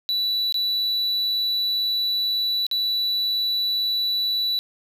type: tone with dropouts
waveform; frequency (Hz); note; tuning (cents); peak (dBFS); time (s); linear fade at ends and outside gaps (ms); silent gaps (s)
triangle; 3951; B7; 0; -19; 0.09-4.59; 0; 0.524-0.543 / 2.666-2.713
effects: none